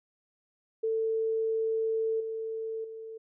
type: tone with level steps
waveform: sine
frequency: 445.6 Hz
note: A4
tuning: 22 cents sharp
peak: -26 / -32 / -39 dBFS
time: 0.83-3.18 s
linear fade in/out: 10 ms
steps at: 2.2 / 2.84 s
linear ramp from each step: 5 ms
effects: none